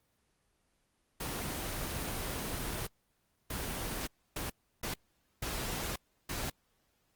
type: noise bursts at uneven times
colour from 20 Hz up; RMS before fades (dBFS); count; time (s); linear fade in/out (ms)
pink; -37; 6; 1.2-2.87 / 3.5-4.07 / 4.36-4.5 / 4.83-4.94 / 5.42-5.96 / 6.29-6.5; 5
effects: pink hiss -75 dBFS RMS until 7.15 s + Opus 24 kbps